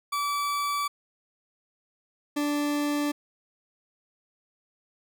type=tone pair in turn; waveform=40% pulse; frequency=1153 / 292.4 Hz; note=D6 / D4; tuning=-32 / -7 cents; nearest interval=2 octaves; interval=2375 cents; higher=first; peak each=-25 / -24 dBFS; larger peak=second; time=0.12-0.88 / 2.36-3.12 s; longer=neither; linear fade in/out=10 ms; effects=none